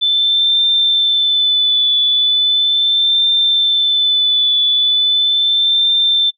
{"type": "tone with vibrato", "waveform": "sine", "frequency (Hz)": 3520, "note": "A7", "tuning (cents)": 0, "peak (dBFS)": -10, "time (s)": [0.01, 6.31], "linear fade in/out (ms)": 20, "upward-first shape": "triangle", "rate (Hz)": 0.38, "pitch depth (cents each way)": 31, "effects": ["noise-tail reverb RT60 0.1 s tail -21 dB re dry"]}